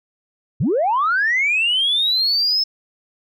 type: linear sweep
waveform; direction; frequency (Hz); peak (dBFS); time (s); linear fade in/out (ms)
sine; up; 94.4 to 5274; -14; 0.6-2.64; 10
effects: tanh soft clip ceiling -11 dBFS